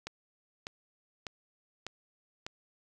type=click train; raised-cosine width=0.2 ms; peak=-21 dBFS; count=5; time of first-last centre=0.07-2.465 s; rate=1.67 Hz; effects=none